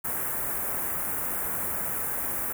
white band-stop noise, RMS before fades -30 dBFS, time 0.04-2.53 s, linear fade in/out 10 ms, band 1800 to 10000 Hz, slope 24 dB/octave, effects none

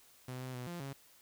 sawtooth tone with pitch steps, 127.3 / 128.7 / 124.5 / 173.6 / 137.2 Hz, C3 / C3 / B2 / F3 / C#3, -47 / -28 / +14 / -10 / -17 cents, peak -37 dBFS, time 0.28-0.93 s, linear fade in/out 5 ms, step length 130 ms, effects white hiss -63 dBFS RMS until 1.21 s

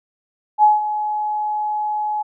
sine tone with ADSR envelope, 846 Hz, G#5, 32 cents sharp, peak -7 dBFS, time 0.58-2.23 s, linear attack 52 ms, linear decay 170 ms, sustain -12 dB, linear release 15 ms, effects none

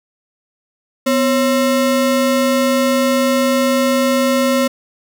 square ring-modulated tone, 398 Hz, G4, 26 cents sharp, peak -10 dBFS, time 1.06-4.68 s, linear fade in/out 10 ms, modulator 148 Hz, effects none

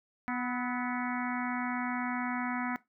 harmonic tone with a mistuned harmonic, 246.9 Hz, B3, in tune, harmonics 1 / 3 / 4 / 5 / 6 / 7 / 8 / 9, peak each -34 / -39 / -40 / -41 / -42 / -42 / -43 / -44 dBFS, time 0.28-2.76 s, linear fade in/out 0 ms, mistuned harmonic 5, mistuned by +56 cents, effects noise-tail reverb RT60 0.2 s tail -19 dB re dry

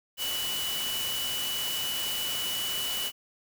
sine tone in noise, 2960 Hz, F#7, in tune, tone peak -31 dBFS, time 0.17-3.12 s, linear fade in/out 50 ms, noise white, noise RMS -34 dBFS, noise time 0.17-3.12 s, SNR 0 dB, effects none

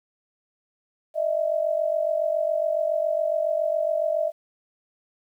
sine tone pair together, 612.1 / 659.3 Hz, D#5 / E5, -28 / 0 cents, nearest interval minor second, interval 128 cents, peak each -24 dBFS, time 1.14-4.32 s, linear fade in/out 50 ms, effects 10-bit

